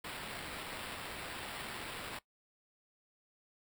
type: noise with sample-and-hold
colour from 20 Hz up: white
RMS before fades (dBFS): -44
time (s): 0.04-2.19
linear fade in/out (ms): 5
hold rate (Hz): 6300
effects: noise-tail reverb RT60 0.1 s tail -18 dB re dry